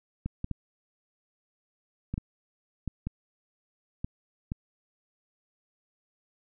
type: clicks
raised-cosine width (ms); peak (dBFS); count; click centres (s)
5; -19; 9; 0.26 / 0.444 / 0.513 / 2.14 / 2.179 / 2.877 / 3.07 / 4.045 / 4.519
effects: none